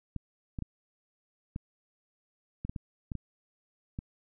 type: clicks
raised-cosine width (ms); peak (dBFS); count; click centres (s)
5; -23; 10; 0.163 / 0.588 / 0.623 / 1.561 / 2.65 / 2.695 / 2.762 / 3.118 / 3.153 / 3.989
effects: none